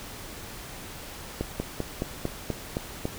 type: slowing click train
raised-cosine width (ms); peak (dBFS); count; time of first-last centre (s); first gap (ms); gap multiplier
2; -14; 8; 1.41-3.054; 190; 1.07
effects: pink hiss -41 dBFS RMS until 3.18 s